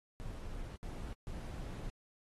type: noise bursts at uneven times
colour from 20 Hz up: brown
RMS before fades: -43 dBFS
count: 3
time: 0.2-0.76 / 0.83-1.13 / 1.27-1.9 s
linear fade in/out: 0 ms
effects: AAC 32 kbps